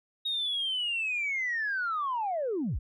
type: linear sweep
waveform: sine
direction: down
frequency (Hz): 3773 to 30.87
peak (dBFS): -27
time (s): 0.25-2.79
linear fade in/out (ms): 10
effects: tanh soft clip ceiling -24 dBFS